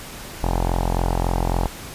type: tone with low-pass filter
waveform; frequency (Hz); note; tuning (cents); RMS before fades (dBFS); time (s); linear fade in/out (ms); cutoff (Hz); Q
sawtooth; 43.61; F1; -2; -21; 0.43-1.67; 0; 850; 4
effects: pink hiss -36 dBFS RMS until 1.94 s + resampled to 32000 Hz